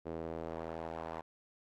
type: tone with band-pass filter sweep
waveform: sawtooth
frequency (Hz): 81.7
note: E2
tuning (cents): -15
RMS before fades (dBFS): -42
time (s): 0.05-1.22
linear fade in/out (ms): 20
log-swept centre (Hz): 450 to 780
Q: 1.6
effects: AAC 48 kbps